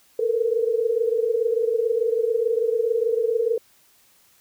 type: tone cluster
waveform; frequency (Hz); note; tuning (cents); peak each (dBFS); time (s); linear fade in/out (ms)
sine; 444.6 / 471.4 / 489.4; A4 / A#4 / B4; +18 / +19 / -16; -22 / -23 / -27; 0.19-3.58; 5
effects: white hiss -58 dBFS RMS until 4.4 s